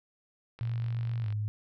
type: click train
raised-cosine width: 0.3 ms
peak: -33 dBFS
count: 36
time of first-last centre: 0.59-1.325 s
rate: 47.6 Hz
type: tone with pitch glide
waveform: sine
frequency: 116.54 to 105.64 Hz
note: A#2 to G#2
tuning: 0 to +30 cents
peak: -29 dBFS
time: 0.61-1.48 s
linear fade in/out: 0 ms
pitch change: -170 cents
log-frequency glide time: 1.21-1.28 s
effects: none